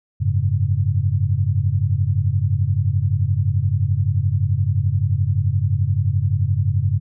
sine chord, F# suspended second, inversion none, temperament just, 92.5 / 104.06 / 138.75 Hz, F#2 / G#2 / C#3, 0 / +4 / +2 cents, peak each -20 / -19 / -22 dBFS, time 0.2-7 s, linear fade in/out 20 ms, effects none

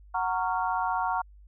sine chord, Gb major seventh, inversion none, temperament just, 740 / 925 / 1110 / 1387.5 Hz, Gb5 / Bb5 / Db6 / F6, 0 / -14 / +2 / -12 cents, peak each -30 / -29 / -32 / -34 dBFS, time 0.14-1.22 s, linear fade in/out 10 ms, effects added 50 Hz sine -49 dBFS peak until 1.47 s

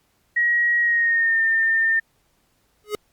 sine tone with pitch glide, 1900 to 1806.9 Hz, A#6 to A6, +33 to +46 cents, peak -16 dBFS, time 0.36-2 s, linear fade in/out 10 ms, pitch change -87 cents, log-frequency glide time 0.8-1.42 s
square tone with exponential growth, 420 Hz, G#4, 19 cents sharp, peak -20 dBFS, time 2.84-2.95 s, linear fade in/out 1 ms, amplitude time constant 23 ms
effects pink hiss -65 dBFS RMS until 3.12 s + Opus 48 kbps

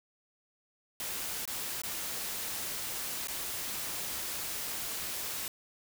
white noise with dropouts, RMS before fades -37 dBFS, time 1-5.48 s, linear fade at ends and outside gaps 1 ms, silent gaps 1.454-1.476 / 1.818-1.835 / 3.272-3.283 s, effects none

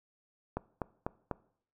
click train, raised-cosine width 1 ms, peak -19 dBFS, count 4, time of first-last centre 0.57-1.313 s, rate 4.04 Hz, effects noise-tail reverb RT60 0.6 s tail -21 dB re dry

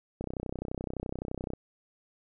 click train, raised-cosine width 2 ms, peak -21 dBFS, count 43, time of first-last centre 0.21-1.535 s, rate 31.7 Hz, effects none

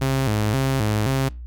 sawtooth tone with vibrato, 119.4 Hz, A#2, 42 cents sharp, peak -15 dBFS, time 0.01-1.29 s, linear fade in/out 10 ms, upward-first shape square, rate 1.9 Hz, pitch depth 200 cents each way, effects added 60 Hz sine -32 dBFS peak until 1.46 s + Opus 48 kbps

